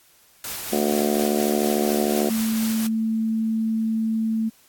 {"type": "noise with tremolo", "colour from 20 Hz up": "white", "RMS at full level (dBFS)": -30, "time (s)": [0.44, 2.87], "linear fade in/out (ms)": 2, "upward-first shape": "triangle", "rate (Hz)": 4.2, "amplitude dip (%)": 30}
{"type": "harmonic tone", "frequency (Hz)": 73.42, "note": "D2", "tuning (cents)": 0, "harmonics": [3, 4, 5, 6, 7, 8, 9, 10], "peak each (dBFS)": [-23, -29, -24, -30, -30, -32, -30, -31], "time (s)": [0.72, 2.3], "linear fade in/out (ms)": 10}
{"type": "tone", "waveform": "sine", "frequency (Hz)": 222.3, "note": "A3", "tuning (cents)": 18, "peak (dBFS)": -20, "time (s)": [2.29, 4.5], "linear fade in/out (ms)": 20}
{"effects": ["white hiss -56 dBFS RMS until 4.68 s", "AAC 64 kbps"]}